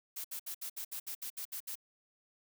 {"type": "noise bursts", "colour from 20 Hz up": "blue", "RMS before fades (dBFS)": -41, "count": 11, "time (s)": [0.16, 1.755], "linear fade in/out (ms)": 10, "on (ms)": 85, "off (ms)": 66, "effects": []}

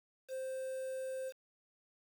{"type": "tone with quantisation", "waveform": "triangle", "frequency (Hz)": 523.3, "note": "C5", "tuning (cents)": 0, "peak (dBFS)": -36, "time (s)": [0.28, 1.33], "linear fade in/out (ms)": 50, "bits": 9, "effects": []}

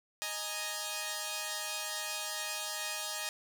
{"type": "chord", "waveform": "5% pulse", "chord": "D# suspended fourth", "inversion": "none", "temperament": "equal", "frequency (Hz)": [622.3, 830.6, 932.3], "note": ["D#5", "G#5", "A#5"], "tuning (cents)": [0, 0, 0], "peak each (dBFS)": [-28, -28, -30], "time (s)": [0.22, 3.29], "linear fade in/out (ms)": 0, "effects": []}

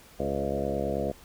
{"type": "harmonic tone with a mistuned harmonic", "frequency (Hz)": 69.3, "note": "C#2", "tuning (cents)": 0, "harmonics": [1, 2, 3, 4, 5, 6, 7, 8, 9, 10], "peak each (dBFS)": [-37, -38, -35, -38, -37, -36, -34, -36, -34, -38], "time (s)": [0.19, 1.12], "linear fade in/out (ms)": 10, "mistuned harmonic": 7, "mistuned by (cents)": 23, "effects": ["pink hiss -53 dBFS RMS until 1.24 s"]}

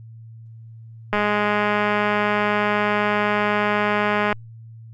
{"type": "click train", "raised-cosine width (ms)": 0.5, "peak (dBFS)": -6, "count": 666, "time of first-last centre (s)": [1.13, 4.327], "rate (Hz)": 208, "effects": ["added 113 Hz sine -38 dBFS peak until 4.93 s", "Opus 48 kbps"]}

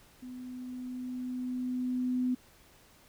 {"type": "tone with level ramp", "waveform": "sine", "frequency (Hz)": 251.6, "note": "B3", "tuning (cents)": 32, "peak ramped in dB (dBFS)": [-41, -26], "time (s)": [0.22, 2.35], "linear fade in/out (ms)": 10, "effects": ["pink hiss -60 dBFS RMS until 3.08 s"]}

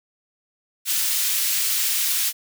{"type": "high-pass noise", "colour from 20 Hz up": "white", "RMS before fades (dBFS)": -22, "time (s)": [0.85, 2.33], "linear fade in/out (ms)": 50, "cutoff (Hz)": 2200, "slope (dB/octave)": 12, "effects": []}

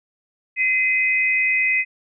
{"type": "tone pair together", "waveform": "sine", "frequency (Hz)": [2047, 2517], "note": ["C7", "D#7"], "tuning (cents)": [-38, 19], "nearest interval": "major third", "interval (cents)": 357, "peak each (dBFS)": -19, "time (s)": [0.56, 1.85], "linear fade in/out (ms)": 50, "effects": []}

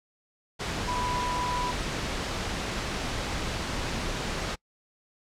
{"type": "tone in noise", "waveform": "sine", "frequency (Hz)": 987.8, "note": "B5", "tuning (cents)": 0, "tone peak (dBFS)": -29, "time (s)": [0.87, 1.72], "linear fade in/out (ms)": 20, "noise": "pink", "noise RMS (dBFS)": -31, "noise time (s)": [0.59, 4.56], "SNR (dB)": -1, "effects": ["noise-tail reverb RT60 0.1 s tail -26 dB re dry", "low-pass 6000 Hz 12 dB/octave"]}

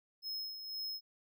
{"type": "tone with tremolo", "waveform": "square", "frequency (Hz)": 5160, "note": "E8", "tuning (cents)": -38, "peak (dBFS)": -38, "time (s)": [0.22, 1.01], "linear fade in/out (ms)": 50, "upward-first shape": "sine", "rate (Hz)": 2, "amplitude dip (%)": 55, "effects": []}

